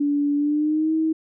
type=tone with pitch glide; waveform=sine; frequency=288.5 to 318.3 Hz; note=D4 to D#4; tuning=-31 to +39 cents; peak=-18 dBFS; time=0-1.13 s; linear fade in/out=10 ms; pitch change=+170 cents; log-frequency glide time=0.36-0.93 s; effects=none